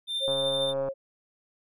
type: tone with tremolo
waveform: triangle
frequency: 3588 Hz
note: A7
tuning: 33 cents sharp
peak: -25 dBFS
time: 0.07-0.74 s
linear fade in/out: 50 ms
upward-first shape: sine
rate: 13 Hz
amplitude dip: 30%
type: tone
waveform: sine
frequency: 542 Hz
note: C#5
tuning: 39 cents flat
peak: -27 dBFS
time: 0.2-0.94 s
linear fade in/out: 50 ms
type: click train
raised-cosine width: 1 ms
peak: -24 dBFS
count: 84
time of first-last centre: 0.28-0.886 s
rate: 137 Hz
effects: none